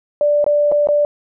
sine tone with dropouts, 587.3 Hz, D5, in tune, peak -11 dBFS, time 0.21-1.05 s, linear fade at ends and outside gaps 1 ms, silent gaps 0.443-0.464 / 0.716-0.721 / 0.872-0.887 s, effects none

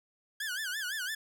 sawtooth tone with vibrato, 1600 Hz, G6, 35 cents sharp, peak -30 dBFS, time 0.4-1.15 s, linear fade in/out 5 ms, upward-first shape sine, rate 5.9 Hz, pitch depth 180 cents each way, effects none

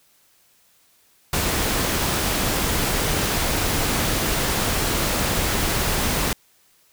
pink noise, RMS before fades -22 dBFS, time 1.33-6.33 s, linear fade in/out 2 ms, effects white hiss -59 dBFS RMS until 6.92 s

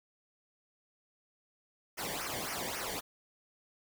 pink noise with flanger, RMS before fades -38 dBFS, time 1.97-3.01 s, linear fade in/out 20 ms, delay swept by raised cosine 0.25 to 0.79 ms, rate 3.7 Hz, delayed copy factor -0.85, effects none

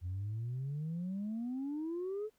sine exponential sweep, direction up, 86.3 to 440 Hz, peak -34 dBFS, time 0.01-2.3 s, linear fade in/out 50 ms, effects tanh soft clip ceiling -33 dBFS + pink hiss -75 dBFS RMS until 2.38 s

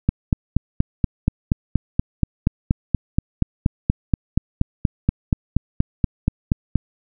click train, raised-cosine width 5 ms, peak -3 dBFS, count 29, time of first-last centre 0.09-6.757 s, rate 4.2 Hz, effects none

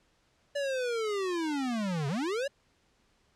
square linear two-way sweep, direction down then up, 580 to 133.1 to 580 Hz, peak -30 dBFS, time 0.55-2.48 s, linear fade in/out 10 ms, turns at 2.08 s, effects pink hiss -69 dBFS RMS until 3.35 s + low-pass 7000 Hz 12 dB/octave

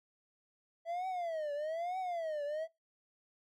triangle tone with vibrato, 659.3 Hz, E5, in tune, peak -33 dBFS, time 0.85-2.68 s, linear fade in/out 50 ms, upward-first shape triangle, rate 1.1 Hz, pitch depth 250 cents each way, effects noise-tail reverb RT60 0.2 s tail -23 dB re dry

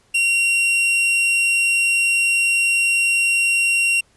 45% pulse tone, 2750 Hz, F7, 27 cents flat, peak -15 dBFS, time 0.14-4.01 s, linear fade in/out 10 ms, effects pink hiss -58 dBFS RMS until 4.16 s + resampled to 24000 Hz

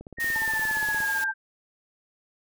click train, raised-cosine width 2 ms, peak -28 dBFS, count 18, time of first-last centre 0.01-1.004 s, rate 17.1 Hz
sine linear sweep, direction down, 1864.7 to 1568 Hz, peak -24 dBFS, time 0.17-1.34 s, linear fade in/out 50 ms
white noise, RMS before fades -37 dBFS, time 0.2-1.24 s, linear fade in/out 0 ms
sine tone with tremolo, 880 Hz, A5, in tune, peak -31 dBFS, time 0.35-1.32 s, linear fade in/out 10 ms, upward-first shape sine, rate 15 Hz, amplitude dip 90%
effects none

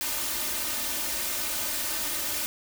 white noise with comb filter, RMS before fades -30 dBFS, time 0.01-2.46 s, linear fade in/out 0 ms, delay 3.3 ms, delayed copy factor +0.95, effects none

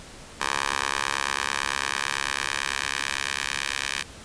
10% pulse tone with high-pass filter sweep, 69 Hz, C#2, 7 cents flat, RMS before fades -28 dBFS, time 0.4-4.03 s, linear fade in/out 10 ms, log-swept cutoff 1100 to 2000 Hz, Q 1.2, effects pink hiss -44 dBFS RMS until 4.24 s + resampled to 22050 Hz

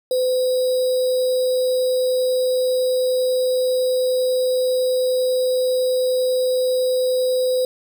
sine tone with sample-and-hold, 509 Hz, C5, 48 cents flat, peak -16 dBFS, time 0.11-7.65 s, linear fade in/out 2 ms, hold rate 4410 Hz, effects none

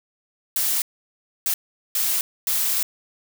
blue noise bursts at uneven times, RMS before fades -22 dBFS, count 4, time 0.56-0.82 / 1.46-1.54 / 1.95-2.21 / 2.47-2.83 s, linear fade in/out 2 ms, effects none

